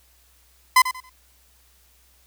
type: tone with echo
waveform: 30% pulse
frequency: 1019 Hz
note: C6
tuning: 46 cents flat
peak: -8 dBFS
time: 0.76-0.82 s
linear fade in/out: 5 ms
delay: 92 ms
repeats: 3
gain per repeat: -12 dB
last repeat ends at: 1.096 s
effects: added 62 Hz sine -59 dBFS peak until 2.26 s + white hiss -59 dBFS RMS until 2.26 s